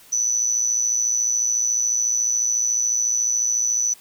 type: tone with amplitude modulation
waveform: sine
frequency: 5980 Hz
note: F#8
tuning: 17 cents sharp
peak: -15 dBFS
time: 0.12-3.94 s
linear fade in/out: 10 ms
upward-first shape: sine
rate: 114 Hz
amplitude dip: 70%
effects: white hiss -49 dBFS RMS until 4 s